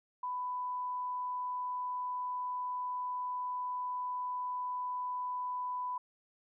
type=tone; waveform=sine; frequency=996 Hz; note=B5; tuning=14 cents sharp; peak=-34 dBFS; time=0.23-5.98 s; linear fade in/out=5 ms; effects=none